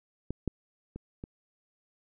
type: clicks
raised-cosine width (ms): 3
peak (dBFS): -20 / -16 / -27 / -26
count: 4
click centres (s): 0.306 / 0.477 / 0.96 / 1.239
effects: none